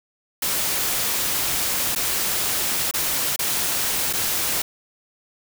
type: noise with dropouts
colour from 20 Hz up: white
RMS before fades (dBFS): -23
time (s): 0.42-4.62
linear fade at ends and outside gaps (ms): 5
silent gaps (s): 1.951-1.959 / 2.912-2.938 / 3.362-3.39 / 4.129-4.134
effects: none